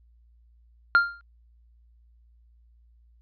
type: tone with exponential decay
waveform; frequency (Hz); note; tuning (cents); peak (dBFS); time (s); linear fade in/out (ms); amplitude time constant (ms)
triangle; 1396.9; F6; 0; -10; 0.95-1.21; 0; 56
effects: added 58 Hz sine -55 dBFS peak until 3.21 s + resampled to 11025 Hz